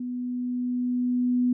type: tone with level ramp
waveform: sine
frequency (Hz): 247.5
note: B3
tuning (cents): +4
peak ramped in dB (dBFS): -29 to -19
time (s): 0-1.53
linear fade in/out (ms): 5
effects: none